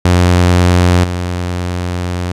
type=tone with level steps; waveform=sawtooth; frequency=89 Hz; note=F2; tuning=33 cents sharp; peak=-3 / -12 dBFS; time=0.05-2.32 s; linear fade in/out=5 ms; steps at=1.04 s; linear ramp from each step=2 ms; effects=low-pass 9000 Hz 12 dB/octave